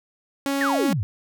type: tone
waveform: sawtooth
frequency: 277.2 Hz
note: C#4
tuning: in tune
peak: -18 dBFS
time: 0.46-0.93 s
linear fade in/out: 0 ms
type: exponential sweep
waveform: sine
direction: down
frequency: 1937 to 87.31 Hz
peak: -21 dBFS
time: 0.61-1.03 s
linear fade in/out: 0 ms
effects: none

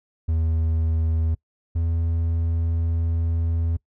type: tone pair in turn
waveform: triangle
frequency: 80.8 / 82.93 Hz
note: E2 / E2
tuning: -34 / +11 cents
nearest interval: unison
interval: 45 cents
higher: second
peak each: -17 / -18 dBFS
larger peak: first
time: 0.28-1.35 / 1.75-3.77 s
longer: second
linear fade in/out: 10 ms
effects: noise-tail reverb RT60 0.1 s tail -23 dB re dry

